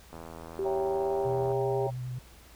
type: click train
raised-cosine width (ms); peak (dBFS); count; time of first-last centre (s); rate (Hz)
1; -29; 115; 0.13-1.519; 82.1
type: tone with pitch glide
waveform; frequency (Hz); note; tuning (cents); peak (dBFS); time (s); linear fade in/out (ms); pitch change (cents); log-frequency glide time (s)
sine; 388.4 to 400.7; G4 to G4; -16 to +38; -28; 0.59-1.87; 2; +54; 0.78-1.53
type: chord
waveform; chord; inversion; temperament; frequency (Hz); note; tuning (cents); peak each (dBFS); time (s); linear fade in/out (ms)
sine; C# diminished seventh; none; equal; 554.4 / 659.3 / 784 / 932.3; C#5 / E5 / G5 / Bb5; 0 / 0 / 0 / 0; -34 / -38 / -35 / -40; 0.64-1.91; 20
type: tone with vibrato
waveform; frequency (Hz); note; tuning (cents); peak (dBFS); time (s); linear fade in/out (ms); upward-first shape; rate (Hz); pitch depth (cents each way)
sine; 125.7; B2; +31; -33; 1.25-2.19; 5; square; 10; 17
effects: added 60 Hz sine -55 dBFS peak until 2.55 s + pink hiss -55 dBFS RMS until 2.55 s